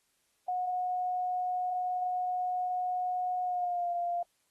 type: tone with pitch glide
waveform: sine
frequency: 728 to 697.5 Hz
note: F#5 to F5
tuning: -28 to -2 cents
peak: -29 dBFS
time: 0.48-4.23 s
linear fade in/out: 5 ms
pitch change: -74 cents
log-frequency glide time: 3.43-3.9 s
effects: white hiss -74 dBFS RMS until 4.5 s + AAC 32 kbps